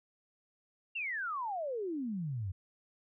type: exponential sweep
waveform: sine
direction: down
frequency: 2818 to 87.31 Hz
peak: -34 dBFS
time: 0.95-2.52 s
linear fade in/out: 10 ms
effects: none